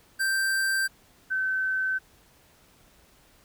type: tone pair in turn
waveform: square / sine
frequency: 1568 / 1532.2 Hz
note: G6 / G6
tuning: 0 / -40 cents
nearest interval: unison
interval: 40 cents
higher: first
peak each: -24 dBFS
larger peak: neither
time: 0.19-0.88 / 1.3-1.99 s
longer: neither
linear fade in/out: 20 ms
effects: pink hiss -59 dBFS RMS until 3.44 s